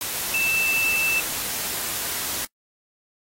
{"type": "tone in noise", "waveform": "sine", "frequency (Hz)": 2650, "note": "E7", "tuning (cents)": 9, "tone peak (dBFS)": -20, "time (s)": [0.34, 1.2], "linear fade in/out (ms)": 2, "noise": "white", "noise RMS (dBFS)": -28, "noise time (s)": [0.01, 2.45], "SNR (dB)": 5, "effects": ["noise-tail reverb RT60 0.1 s tail -24 dB re dry", "AAC 48 kbps"]}